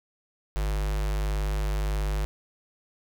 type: tone with notch filter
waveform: square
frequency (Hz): 50.8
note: G#1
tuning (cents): -38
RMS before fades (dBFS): -27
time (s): 0.56-2.25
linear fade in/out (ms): 0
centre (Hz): 230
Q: 1.7
effects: none